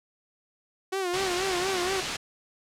sawtooth tone with vibrato, 370 Hz, F#4, in tune, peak -23 dBFS, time 0.92-2.01 s, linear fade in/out 10 ms, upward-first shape sine, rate 4.2 Hz, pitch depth 92 cents each way
white low-pass noise, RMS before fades -33 dBFS, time 1.13-2.17 s, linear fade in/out 10 ms, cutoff 5000 Hz, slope 12 dB/octave
effects low-pass 11000 Hz 12 dB/octave

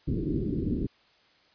white low-pass noise, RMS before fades -29 dBFS, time 0.07-0.87 s, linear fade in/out 10 ms, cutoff 370 Hz, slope 48 dB/octave, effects white hiss -62 dBFS RMS until 1.54 s + resampled to 11025 Hz

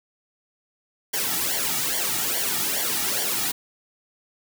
white noise with flanger, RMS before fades -25 dBFS, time 1.13-3.52 s, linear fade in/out 10 ms, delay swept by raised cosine 0.77 to 1.97 ms, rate 2.4 Hz, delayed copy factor -0.8, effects none

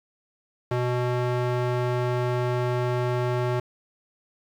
square tone with band-pass filter, 123.47 Hz, B2, in tune, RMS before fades -25 dBFS, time 0.71-3.6 s, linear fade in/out 5 ms, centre 590 Hz, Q 0.51, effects 9-bit

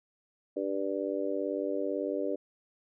harmonic tone, 98 Hz, G2, in tune, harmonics 3 / 4 / 5 / 6, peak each -35 / -35 / -35 / -35 dBFS, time 0.56-2.36 s, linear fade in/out 10 ms, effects none

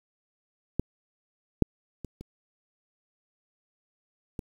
clicks, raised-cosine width 3 ms, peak -12 / -6 / -24 / -28 / -21 dBFS, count 5, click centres 0.796 / 1.623 / 2.047 / 2.21 / 4.392 s, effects 8-bit

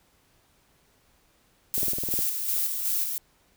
violet noise with tremolo, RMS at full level -26 dBFS, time 1.74-3.18 s, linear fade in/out 0 ms, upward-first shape square, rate 2.7 Hz, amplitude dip 40%
click train, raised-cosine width 2 ms, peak -22 dBFS, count 9, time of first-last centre 1.78-2.19 s, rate 19.5 Hz
effects pink hiss -64 dBFS RMS until 3.56 s

